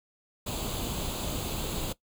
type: noise with comb filter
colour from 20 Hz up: pink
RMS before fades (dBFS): -33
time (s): 0.46-1.93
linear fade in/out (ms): 10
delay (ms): 0.27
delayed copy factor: +0.7
effects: noise-tail reverb RT60 0.1 s tail -18 dB re dry